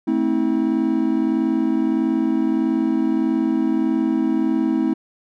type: chord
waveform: triangle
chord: A minor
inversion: none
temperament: equal with one note detuned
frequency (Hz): 220 / 261.6 / 321.5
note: A3 / C4 / E4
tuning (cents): 0 / 0 / -43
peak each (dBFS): -21 / -19 / -18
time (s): 0.07-4.94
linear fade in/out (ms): 10
effects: none